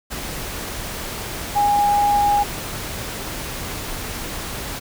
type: tone in noise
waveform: sine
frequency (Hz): 820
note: G#5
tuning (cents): -22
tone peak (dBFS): -14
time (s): 1.55-2.44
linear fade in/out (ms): 20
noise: pink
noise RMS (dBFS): -29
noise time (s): 0.1-4.8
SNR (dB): +12
effects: none